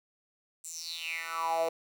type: tone with high-pass filter sweep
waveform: 10% pulse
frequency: 164.81 Hz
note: E3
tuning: in tune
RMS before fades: -34 dBFS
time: 0.64-1.69 s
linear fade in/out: 5 ms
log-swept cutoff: 8200 to 530 Hz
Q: 6.8
effects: none